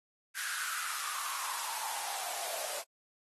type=noise with high-pass filter sweep; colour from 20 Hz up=white; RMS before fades=-37 dBFS; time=0.34-2.84 s; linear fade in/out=50 ms; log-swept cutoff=1600 to 590 Hz; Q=6.2; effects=AAC 32 kbps